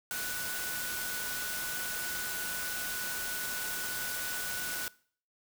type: tone in noise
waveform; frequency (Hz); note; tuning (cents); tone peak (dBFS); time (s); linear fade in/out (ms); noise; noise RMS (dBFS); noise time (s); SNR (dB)
sine; 1480; F#6; 0; -39; 0.11-4.88; 0; white; -37; 0.11-4.88; -5
effects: noise-tail reverb RT60 0.5 s tail -21 dB re dry